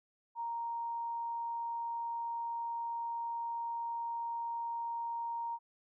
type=tone; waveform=sine; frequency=932.3 Hz; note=A#5; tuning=in tune; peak=-35 dBFS; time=0.35-5.59 s; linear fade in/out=50 ms; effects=none